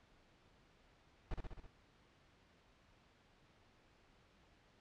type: noise with echo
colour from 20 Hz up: brown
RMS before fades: -39 dBFS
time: 1.31-1.34 s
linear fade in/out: 0 ms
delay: 65 ms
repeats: 5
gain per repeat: -3 dB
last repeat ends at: 1.665 s
effects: pink hiss -69 dBFS RMS until 4.8 s + low-pass 4000 Hz 12 dB/octave